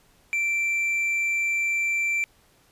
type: tone with hard clipping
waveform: sine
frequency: 2346 Hz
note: D7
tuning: 2 cents flat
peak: -23 dBFS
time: 0.33-2.24 s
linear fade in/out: 0 ms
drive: 3 dB
effects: pink hiss -60 dBFS RMS until 2.71 s + resampled to 32000 Hz